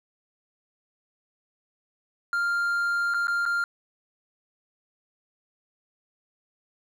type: tone with dropouts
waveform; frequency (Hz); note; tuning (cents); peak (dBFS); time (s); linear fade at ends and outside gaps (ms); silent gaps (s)
triangle; 1396.9; F6; 0; -21; 2.33-3.64; 1; 3.139-3.144 / 3.271-3.281 / 3.454-3.461
effects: none